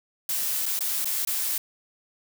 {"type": "noise with dropouts", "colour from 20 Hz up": "blue", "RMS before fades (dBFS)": -27, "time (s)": [0.29, 1.58], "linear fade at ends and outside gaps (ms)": 2, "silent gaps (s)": [[0.657, 0.662], [0.791, 0.807], [1.045, 1.055], [1.25, 1.272]], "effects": []}